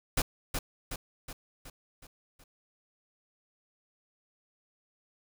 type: noise with echo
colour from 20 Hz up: pink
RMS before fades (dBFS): -27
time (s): 0.17-0.22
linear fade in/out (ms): 5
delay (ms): 370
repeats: 6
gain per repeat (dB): -5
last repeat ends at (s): 2.44
effects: none